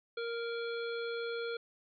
harmonic tone with a mistuned harmonic, 466.2 Hz, A#4, in tune, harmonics 1 / 3 / 5 / 7 / 9, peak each -36 / -42 / -49 / -48 / -50 dBFS, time 0.17-1.57 s, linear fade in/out 5 ms, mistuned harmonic 7, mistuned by +54 cents, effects none

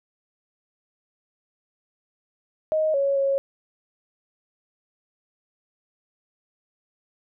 sine tone with pitch steps, 625 / 555 / 549 Hz, D#5 / C#5 / C#5, +8 / +2 / -17 cents, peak -19 dBFS, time 2.72-3.38 s, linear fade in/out 0 ms, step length 220 ms, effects none

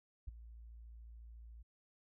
sine tone with ADSR envelope, 57 Hz, A#1, 38 cents flat, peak -37 dBFS, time 0.27-1.63 s, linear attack 13 ms, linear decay 12 ms, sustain -14 dB, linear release 13 ms, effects none

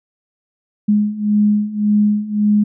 sine beating tone pair, 207.7 / 209.5 Hz, G#3 / G#3, 0 / +15 cents, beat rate 1.8 Hz, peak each -17 / -14 dBFS, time 0.88-2.64 s, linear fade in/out 10 ms, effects none

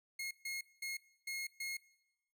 sawtooth tone bursts at uneven times, 2156 Hz, C#7, 49 cents flat, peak -36 dBFS, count 5, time 0.19-0.31 / 0.45-0.61 / 0.82-0.97 / 1.27-1.47 / 1.6-1.77 s, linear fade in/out 5 ms, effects noise-tail reverb RT60 0.9 s tail -21 dB re dry

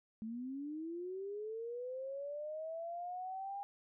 sine linear sweep, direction up, 215.2 to 809 Hz, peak -40 dBFS, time 0.22-3.63 s, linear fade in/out 0 ms, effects none

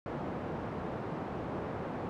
pink band-pass noise, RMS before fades -38 dBFS, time 0.06-2.09 s, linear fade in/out 0 ms, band 120 to 960 Hz, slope 12 dB/octave, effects none

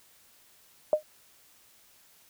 sine tone with exponential decay, 611 Hz, D#5, 32 cents flat, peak -15 dBFS, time 0.93-1.03 s, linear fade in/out 1 ms, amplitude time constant 20 ms, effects white hiss -60 dBFS RMS until 2.29 s

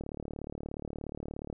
click train, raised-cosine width 2 ms, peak -25 dBFS, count 57, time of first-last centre 0.01-1.528 s, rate 36.9 Hz, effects none

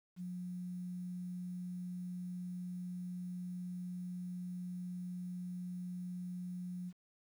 sine tone with quantisation, 179.6 Hz, F3, 49 cents sharp, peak -40 dBFS, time 0.16-6.93 s, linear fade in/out 50 ms, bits 11, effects none

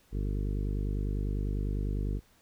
harmonic tone, 50 Hz, G1, 35 cents sharp, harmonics 1 / 2 / 3 / 4 / 5 / 6 / 7 / 8 / 9, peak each -30 / -36 / -40 / -42 / -44 / -46 / -47 / -48 / -49 dBFS, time 0.11-2.21 s, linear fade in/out 50 ms, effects pink hiss -64 dBFS RMS until 2.41 s

